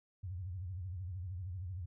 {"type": "tone with vibrato", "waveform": "sine", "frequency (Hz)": 91, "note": "F#2", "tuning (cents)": -28, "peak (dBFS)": -39, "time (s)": [0.23, 1.86], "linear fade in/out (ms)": 10, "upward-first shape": "sine", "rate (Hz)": 13, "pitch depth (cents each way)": 150, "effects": []}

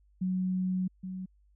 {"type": "tone pair in turn", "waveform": "sine", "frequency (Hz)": [185, 186.18], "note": ["F#3", "F#3"], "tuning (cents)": [0, 11], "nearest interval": "unison", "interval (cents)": 11, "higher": "second", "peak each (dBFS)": [-27, -35], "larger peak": "first", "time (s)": [[0.21, 0.88], [1.03, 1.26]], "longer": "first", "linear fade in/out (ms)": 10, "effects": ["added 50 Hz sine -61 dBFS peak until 1.55 s"]}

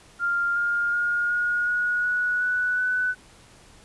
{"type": "tone with pitch steps", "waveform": "sine", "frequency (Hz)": [1396.9, 1410.7, 1424.6, 1438.7, 1452.9, 1467.2, 1481.7, 1496.3], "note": ["F6", "F6", "F6", "F#6", "F#6", "F#6", "F#6", "F#6"], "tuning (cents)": [0, 17, 34, -49, -32, -15, 2, 19], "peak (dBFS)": -21, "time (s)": [0.19, 3.15], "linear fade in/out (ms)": 50, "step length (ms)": 370, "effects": ["pink hiss -52 dBFS RMS until 3.84 s", "resampled to 24000 Hz"]}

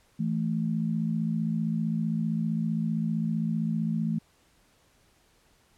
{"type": "tone pair together", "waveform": "sine", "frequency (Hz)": [164.81, 220.2], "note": ["E3", "A3"], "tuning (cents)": [0, 2], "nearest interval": "perfect fourth", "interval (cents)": 502, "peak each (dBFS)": -28, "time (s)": [0.19, 4.19], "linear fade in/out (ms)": 10, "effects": ["pink hiss -64 dBFS RMS until 5.77 s", "low-pass 12000 Hz 12 dB/octave"]}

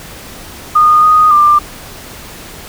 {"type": "tone with pitch steps", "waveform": "sine", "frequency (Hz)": [1226, 1241, 1190], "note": ["D#6", "D#6", "D6"], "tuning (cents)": [-26, -5, 22], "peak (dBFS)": -4, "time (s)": [0.75, 1.59], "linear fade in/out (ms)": 10, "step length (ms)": 280, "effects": ["pink hiss -31 dBFS RMS until 2.68 s"]}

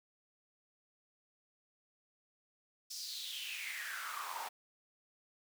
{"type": "noise with high-pass filter sweep", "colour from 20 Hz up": "pink", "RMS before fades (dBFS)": -43, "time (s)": [2.9, 4.49], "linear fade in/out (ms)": 10, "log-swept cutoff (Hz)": [5500, 800], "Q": 5.7, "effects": []}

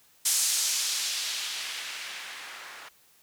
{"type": "noise with low-pass filter sweep", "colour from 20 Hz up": "violet", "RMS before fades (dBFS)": -31, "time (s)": [0.25, 2.89], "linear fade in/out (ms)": 10, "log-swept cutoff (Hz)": [7900, 1300], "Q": 1.1, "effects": ["white hiss -61 dBFS RMS until 3.22 s"]}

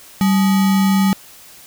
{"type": "tone with sample-and-hold", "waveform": "sine", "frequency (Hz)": 193.8, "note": "G3", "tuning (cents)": -20, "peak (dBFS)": -11, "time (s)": [0.21, 1.13], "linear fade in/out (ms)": 0, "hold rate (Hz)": 1050, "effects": ["white hiss -42 dBFS RMS until 1.66 s"]}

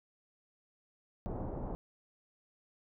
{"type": "low-pass noise", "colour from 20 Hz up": "pink", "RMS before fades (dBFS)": -39, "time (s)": [1.26, 1.75], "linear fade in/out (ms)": 0, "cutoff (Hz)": 850, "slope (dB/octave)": 24, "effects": []}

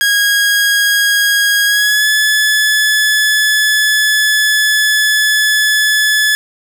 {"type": "tone with pitch glide", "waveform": "sawtooth", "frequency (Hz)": [1641, 1719.6], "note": ["G#6", "A6"], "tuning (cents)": [-21, -40], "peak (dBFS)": -6, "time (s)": [0.01, 6.35], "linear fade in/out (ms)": 0, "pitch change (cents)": 81, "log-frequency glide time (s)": [1.65, 2.07], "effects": []}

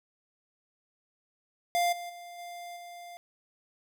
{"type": "tone with level steps", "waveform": "square", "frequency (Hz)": 698.5, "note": "F5", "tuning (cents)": 0, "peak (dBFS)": [-25, -38, -44, -41, -44], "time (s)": [1.75, 3.17], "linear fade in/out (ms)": 0, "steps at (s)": [1.92, 2.09, 2.38, 2.76], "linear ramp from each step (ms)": 10, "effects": []}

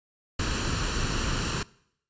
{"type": "noise with comb filter", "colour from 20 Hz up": "pink", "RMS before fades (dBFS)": -28, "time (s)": [0.39, 1.63], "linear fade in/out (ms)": 5, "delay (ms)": 0.7, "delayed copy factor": 0.55, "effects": ["noise-tail reverb RT60 0.7 s tail -22 dB re dry", "resampled to 16000 Hz"]}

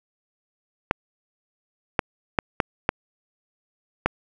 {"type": "clicks", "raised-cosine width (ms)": 0.5, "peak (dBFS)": -3, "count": 6, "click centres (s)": [0.911, 1.992, 2.388, 2.602, 2.891, 4.06], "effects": []}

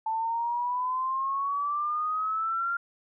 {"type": "exponential sweep", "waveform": "sine", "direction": "up", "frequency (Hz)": [880, 1396.9], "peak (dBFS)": -26, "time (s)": [0.06, 2.77], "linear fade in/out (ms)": 5, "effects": []}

